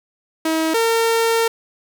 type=tone pair in turn; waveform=sawtooth; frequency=320.3 / 456.4 Hz; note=E4 / A#4; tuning=-50 / -37 cents; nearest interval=tritone; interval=613 cents; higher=second; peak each=-13 / -11 dBFS; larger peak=second; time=0.45-0.74 / 0.74-1.48 s; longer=second; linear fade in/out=5 ms; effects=8-bit